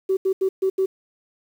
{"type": "tone bursts at uneven times", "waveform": "sine", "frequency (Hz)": 381.7, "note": "G4", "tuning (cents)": -46, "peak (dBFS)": -16, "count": 5, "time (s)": [[0.09, 0.17], [0.25, 0.33], [0.41, 0.49], [0.62, 0.7], [0.78, 0.86]], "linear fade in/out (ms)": 10, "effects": ["tanh soft clip ceiling -12 dBFS", "8-bit"]}